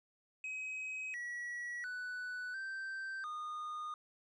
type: tone with pitch steps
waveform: triangle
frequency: 2537 / 1929 / 1488 / 1560 / 1226 Hz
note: D#7 / B6 / F#6 / G6 / D#6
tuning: +33 / -41 / +9 / -9 / -26 cents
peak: -38 dBFS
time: 0.44-3.94 s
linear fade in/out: 2 ms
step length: 700 ms
effects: resampled to 22050 Hz